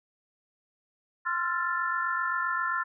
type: chord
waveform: sine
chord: F major seventh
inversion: second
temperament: equal with one note detuned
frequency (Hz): 1046.5 / 1349.3 / 1396.9 / 1760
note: C6 / E6 / F6 / A6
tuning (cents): 0 / +40 / 0 / 0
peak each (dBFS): -32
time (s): 1.25-2.84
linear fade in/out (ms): 20
effects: none